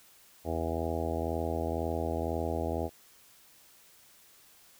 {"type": "harmonic tone", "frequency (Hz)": 82, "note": "E2", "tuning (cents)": -9, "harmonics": [1, 2, 3, 4, 5, 6, 7, 8, 9, 10], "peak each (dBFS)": [-35, -44, -39, -38, -39, -38, -42, -38, -42, -42], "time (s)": [0.44, 2.9], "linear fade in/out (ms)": 50, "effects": ["white hiss -59 dBFS RMS until 4.79 s"]}